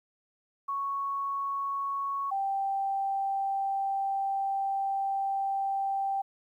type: tone pair in turn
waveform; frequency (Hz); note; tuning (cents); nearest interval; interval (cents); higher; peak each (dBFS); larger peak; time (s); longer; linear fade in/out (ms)
sine; 1108.7 / 784; C#6 / G5; 0 / 0; tritone; 600; first; -29 / -27; second; 0.68-2.31 / 2.31-6.22; second; 10
effects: 11-bit